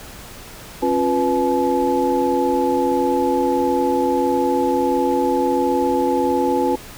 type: tone cluster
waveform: sine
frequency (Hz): 270.5 / 352 / 492.9 / 857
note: C#4 / F4 / B4 / A5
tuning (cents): -42 / +14 / -3 / -46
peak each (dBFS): -21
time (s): 0.82-6.76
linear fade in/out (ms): 10
effects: pink hiss -38 dBFS RMS until 6.97 s